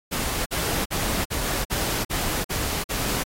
pink noise bursts, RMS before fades -26 dBFS, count 8, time 0.11-3.239 s, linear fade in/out 20 ms, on 350 ms, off 47 ms, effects AAC 48 kbps

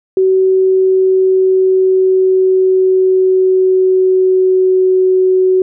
sine tone with pitch glide, 377.9 to 372.9 Hz, F#4 to F#4, +37 to +14 cents, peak -7 dBFS, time 0.17-5.62 s, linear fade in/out 2 ms, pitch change -23 cents, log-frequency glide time 0.37-4.96 s, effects none

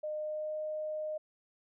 sine tone with pitch glide, 610 to 615.7 Hz, D#5 to D#5, -34 to -18 cents, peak -34 dBFS, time 0.03-1.18 s, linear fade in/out 10 ms, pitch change +16 cents, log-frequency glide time 0.17-0.56 s, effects none

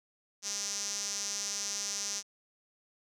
sawtooth tone with band-pass filter, 202.4 Hz, G#3, 44 cents flat, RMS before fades -36 dBFS, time 0.42-2.23 s, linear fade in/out 50 ms, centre 6000 Hz, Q 5.7, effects none

